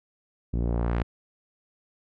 sawtooth tone with low-pass filter sweep, 58.5 Hz, A#1, 7 cents sharp, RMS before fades -26 dBFS, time 0.53-1.03 s, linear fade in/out 10 ms, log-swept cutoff 260 to 2600 Hz, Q 0.99, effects none

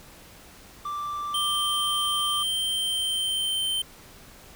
triangle tone, 1174.7 Hz, D6, in tune, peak -27 dBFS, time 0.85-2.43 s, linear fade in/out 5 ms
square tone with pitch glide, 3136 to 3107 Hz, G7 to G7, 0 to -16 cents, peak -25 dBFS, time 1.34-3.82 s, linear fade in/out 5 ms, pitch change -16 cents, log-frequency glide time 2.71-3.64 s
effects pink hiss -49 dBFS RMS until 4.55 s

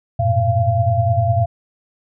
sine tone cluster, 94 / 110.1 / 120 / 685 Hz, F#2 / A2 / B2 / F5, +28 / +2 / -49 / -34 cents, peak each -20 / -19 / -19 / -18 dBFS, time 0.19-1.46 s, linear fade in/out 10 ms, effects none

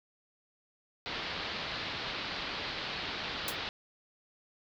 white low-pass noise, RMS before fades -38 dBFS, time 1.06-3.69 s, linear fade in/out 0 ms, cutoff 4500 Hz, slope 48 dB/octave
white noise with exponential decay, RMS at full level -31 dBFS, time 3.48-3.57 s, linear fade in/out 1 ms, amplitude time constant 18 ms
effects none

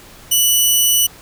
10% pulse tone, 2960 Hz, F#7, in tune, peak -3 dBFS, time 0.31-1.07 s, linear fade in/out 10 ms, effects pink hiss -41 dBFS RMS until 1.21 s

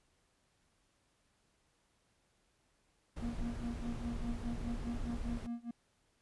brown noise, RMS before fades -41 dBFS, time 3.16-5.47 s, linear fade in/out 10 ms
triangle tone with tremolo, 235.8 Hz, A#3, 20 cents sharp, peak -34 dBFS, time 3.22-5.71 s, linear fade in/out 5 ms, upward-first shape sine, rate 4.9 Hz, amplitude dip 95%
effects pink hiss -75 dBFS RMS until 6.21 s + resampled to 24000 Hz

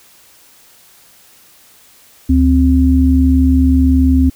sine tone pair together, 73.47 / 261.6 Hz, D2 / C4, +1 / 0 cents, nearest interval octave + minor seventh, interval 2199 cents, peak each -10 dBFS, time 2.29-4.3 s, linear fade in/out 10 ms, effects white hiss -46 dBFS RMS until 4.35 s

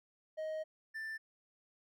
triangle tone pair in turn, 627 / 1773.4 Hz, D#5 / A6, +13 / +13 cents, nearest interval octave + tritone, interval 1800 cents, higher second, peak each -35 / -38 dBFS, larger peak first, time 0.37-0.64 / 0.94-1.18 s, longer first, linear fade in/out 20 ms, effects none

